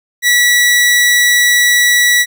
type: tone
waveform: sawtooth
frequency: 1945 Hz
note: B6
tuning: 27 cents flat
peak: -4 dBFS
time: 0.22-2.26 s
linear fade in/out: 50 ms
effects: none